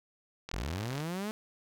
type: click train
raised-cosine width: 0.2 ms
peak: -23 dBFS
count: 22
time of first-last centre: 0.49-1.003 s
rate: 40.9 Hz
type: linear sweep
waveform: sawtooth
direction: up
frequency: 40.86 to 220 Hz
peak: -30 dBFS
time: 0.53-1.31 s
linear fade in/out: 0 ms
effects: none